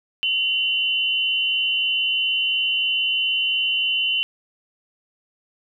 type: tone pair together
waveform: sine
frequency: 2765 / 3022 Hz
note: F7 / F#7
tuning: -18 / +36 cents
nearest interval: major second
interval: 154 cents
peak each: -22 / -21 dBFS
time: 0.23-4.23 s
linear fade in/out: 0 ms
effects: none